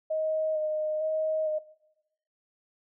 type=tone with vibrato; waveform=sine; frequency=622.3 Hz; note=D#5; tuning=in tune; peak=-26 dBFS; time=0.1-1.59 s; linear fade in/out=10 ms; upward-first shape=square; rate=1.1 Hz; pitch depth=16 cents each way; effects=noise-tail reverb RT60 0.9 s tail -20 dB re dry